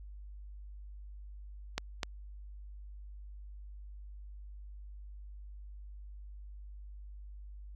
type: clicks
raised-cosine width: 0.2 ms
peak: -15 dBFS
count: 2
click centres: 1.78 / 2.032 s
effects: added 50 Hz sine -45 dBFS peak until 7.75 s